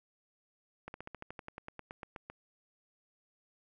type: slowing click train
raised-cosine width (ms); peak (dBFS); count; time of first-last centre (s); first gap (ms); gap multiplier
0.5; -28; 16; 0.88-2.3; 61; 1.06
effects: none